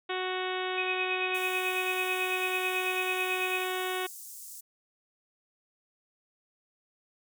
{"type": "harmonic tone", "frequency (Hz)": 370, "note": "F#4", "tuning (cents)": 0, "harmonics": [1, 2, 3, 4, 5, 6, 7, 8, 9, 10], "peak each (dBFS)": [-34, -37, -39, -40, -41, -42, -42, -43, -44, -44], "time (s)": [0.09, 4.07], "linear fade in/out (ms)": 10}
{"type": "tone with tremolo", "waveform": "sine", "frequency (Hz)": 2529, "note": "D#7", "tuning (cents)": 28, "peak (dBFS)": -28, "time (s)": [0.77, 3.64], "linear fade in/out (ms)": 10, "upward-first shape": "sine", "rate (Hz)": 9.1, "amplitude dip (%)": 75}
{"type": "high-pass noise", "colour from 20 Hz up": "pink", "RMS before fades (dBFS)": -45, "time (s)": [1.34, 4.61], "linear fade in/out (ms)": 10, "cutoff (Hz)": 6800, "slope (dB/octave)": 24}
{"effects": []}